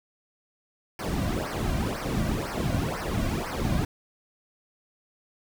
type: noise with flanger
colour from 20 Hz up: brown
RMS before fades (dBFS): -28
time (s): 0.99-3.85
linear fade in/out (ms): 2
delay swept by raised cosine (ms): 0.27 to 2.37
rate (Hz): 2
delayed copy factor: -0.9
effects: none